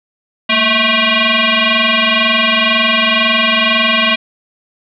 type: tone with frequency modulation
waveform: sine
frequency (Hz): 230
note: A#3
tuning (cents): -23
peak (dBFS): -9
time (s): 0.49-4.16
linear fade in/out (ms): 10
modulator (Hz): 438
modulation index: 7.3
effects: none